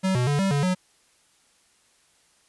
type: tone with pitch steps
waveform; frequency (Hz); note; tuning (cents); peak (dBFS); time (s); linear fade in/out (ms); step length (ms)
square; 189.4 / 123.9 / 144.4 / 194.3 / 142.9 / 183.5; F#3 / B2 / D3 / G3 / D3 / F#3; +41 / +6 / -29 / -15 / -47 / -14; -21; 0.03-0.75; 20; 120
effects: white hiss -62 dBFS RMS until 2.48 s + resampled to 24000 Hz